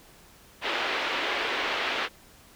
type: band-pass noise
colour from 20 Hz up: white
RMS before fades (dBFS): -29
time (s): 0.61-2.09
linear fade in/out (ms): 50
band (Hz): 300 to 3200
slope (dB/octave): 24
effects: pink hiss -54 dBFS RMS until 2.55 s